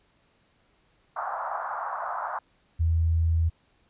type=band-pass noise; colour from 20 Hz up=pink; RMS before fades=-32 dBFS; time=1.16-2.39 s; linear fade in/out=5 ms; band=680 to 1400 Hz; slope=48 dB/octave
type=tone; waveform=sine; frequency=82.1 Hz; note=E2; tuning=6 cents flat; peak=-20 dBFS; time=2.79-3.5 s; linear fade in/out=20 ms
effects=pink hiss -66 dBFS RMS until 3.89 s + resampled to 8000 Hz